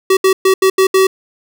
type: tone bursts at uneven times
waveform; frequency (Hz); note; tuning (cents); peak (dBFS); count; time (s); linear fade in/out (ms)
square; 380.9; G4; -50; -8; 6; 0.1-0.17 / 0.24-0.33 / 0.45-0.54 / 0.62-0.7 / 0.78-0.87 / 0.94-1.07; 5
effects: none